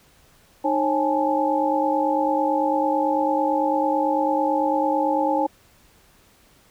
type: tone cluster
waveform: sine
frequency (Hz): 307 / 542 / 820 / 869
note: D#4 / C#5 / G#5 / A5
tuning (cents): -23 / -39 / -22 / -22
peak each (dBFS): -24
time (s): 0.64-5.47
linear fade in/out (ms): 10
effects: pink hiss -56 dBFS RMS until 6.7 s